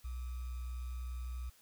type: tone with sample-and-hold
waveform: sine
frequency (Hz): 61.74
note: B1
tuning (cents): 0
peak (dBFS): -38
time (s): 0.04-1.5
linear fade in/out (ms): 10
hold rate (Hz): 1225
effects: white hiss -65 dBFS RMS until 1.61 s